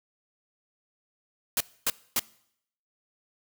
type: noise bursts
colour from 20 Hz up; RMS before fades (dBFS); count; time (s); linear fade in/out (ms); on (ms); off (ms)
white; -25; 3; 1.57-2.195; 2; 35; 260
effects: noise-tail reverb RT60 0.7 s tail -22 dB re dry